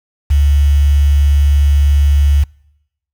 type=tone with quantisation; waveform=sine; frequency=71.5 Hz; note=D2; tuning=46 cents flat; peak=-7 dBFS; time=0.3-2.44 s; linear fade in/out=10 ms; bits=5; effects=noise-tail reverb RT60 0.9 s tail -26 dB re dry